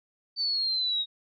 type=exponential sweep; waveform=sine; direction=down; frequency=4577 to 3765 Hz; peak=-25 dBFS; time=0.36-1.06 s; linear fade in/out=50 ms; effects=none